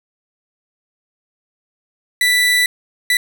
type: tone bursts at uneven times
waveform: 30% pulse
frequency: 1975.5 Hz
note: B6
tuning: in tune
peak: -9 dBFS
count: 2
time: 2.21-2.66 / 3.1-3.17 s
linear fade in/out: 2 ms
effects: none